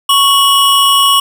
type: tone pair together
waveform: square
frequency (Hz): 1108.7 / 2938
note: C#6 / F#7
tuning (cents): 0 / -13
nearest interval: octave + perfect fourth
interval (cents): 1687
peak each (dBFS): -10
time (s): 0.09-1.2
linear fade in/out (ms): 5
effects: 7-bit

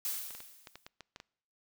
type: noise with exponential decay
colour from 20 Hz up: blue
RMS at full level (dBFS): -33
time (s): 0.05-0.88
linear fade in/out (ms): 1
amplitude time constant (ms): 180
type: clicks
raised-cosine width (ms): 0.2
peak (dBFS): -29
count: 9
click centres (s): 0.307 / 0.35 / 0.404 / 0.672 / 0.756 / 0.865 / 1.007 / 1.161 / 1.201
effects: noise-tail reverb RT60 0.7 s tail -25 dB re dry

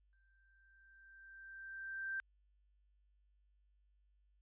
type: tone with exponential growth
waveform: sine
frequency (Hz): 1568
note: G6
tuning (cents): 0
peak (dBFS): -37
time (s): 0.13-2.2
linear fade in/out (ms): 0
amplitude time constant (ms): 450
effects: added 50 Hz sine -70 dBFS peak until 4.41 s + resampled to 8000 Hz

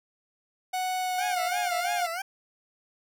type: tone with pitch glide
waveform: 45% pulse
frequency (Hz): 740 to 707.4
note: F#5 to F5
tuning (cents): 0 to +22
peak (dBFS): -27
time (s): 0.73-2.07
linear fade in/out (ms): 10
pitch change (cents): -78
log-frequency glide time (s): 0.99-1.79
type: tone with vibrato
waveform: 20% pulse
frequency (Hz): 740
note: F#5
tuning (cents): 0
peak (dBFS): -26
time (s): 1.18-2.22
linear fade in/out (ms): 5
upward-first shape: sine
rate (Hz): 3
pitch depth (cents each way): 200
effects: none

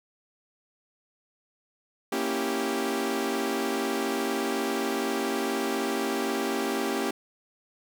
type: chord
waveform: sawtooth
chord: A# diminished seventh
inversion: none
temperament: equal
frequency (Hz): 233.1 / 277.2 / 329.6 / 392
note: A#3 / C#4 / E4 / G4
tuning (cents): 0 / 0 / 0 / 0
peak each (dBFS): -29 / -28 / -31 / -26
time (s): 2.12-7.11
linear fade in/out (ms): 5
effects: none

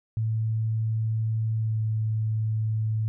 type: tone with pitch glide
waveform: sine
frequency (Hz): 110.9 to 109.56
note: A2 to A2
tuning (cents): +14 to -7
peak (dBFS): -23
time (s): 0.17-3.08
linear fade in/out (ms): 0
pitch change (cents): -21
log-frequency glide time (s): 1.57-1.81
effects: none

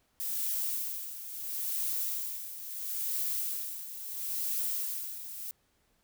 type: noise with tremolo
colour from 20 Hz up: violet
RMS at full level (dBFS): -32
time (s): 0.2-5.51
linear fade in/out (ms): 0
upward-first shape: sine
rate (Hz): 0.74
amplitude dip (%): 70
effects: pink hiss -72 dBFS RMS until 6.03 s

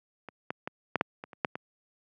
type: clicks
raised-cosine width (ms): 0.5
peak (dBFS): -26 / -17 / -18 / -10 / -8 / -24 / -30 / -10 / -20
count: 9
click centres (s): 0.287 / 0.505 / 0.675 / 0.957 / 1.011 / 1.239 / 1.332 / 1.448 / 1.555
effects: high-pass 150 Hz 12 dB/octave

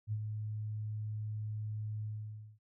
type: tone with ADSR envelope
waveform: sine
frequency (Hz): 107.1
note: A2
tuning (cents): -46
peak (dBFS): -31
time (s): 0.07-2.59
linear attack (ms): 53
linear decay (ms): 57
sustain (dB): -5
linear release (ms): 550
effects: none

